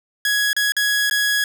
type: tone with dropouts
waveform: sawtooth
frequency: 1670 Hz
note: G#6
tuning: 9 cents sharp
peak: -13 dBFS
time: 0.25-1.44 s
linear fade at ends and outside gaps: 2 ms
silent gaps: 0.531-0.565 / 0.721-0.766 / 1.098-1.11 s
effects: none